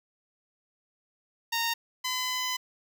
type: tone pair in turn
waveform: 10% pulse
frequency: 924 / 1012.4 Hz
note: A#5 / B5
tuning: -16 / +43 cents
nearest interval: major second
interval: 159 cents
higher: second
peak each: -18 / -20 dBFS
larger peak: first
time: 1.52-1.74 / 2.04-2.57 s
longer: second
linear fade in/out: 10 ms
effects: none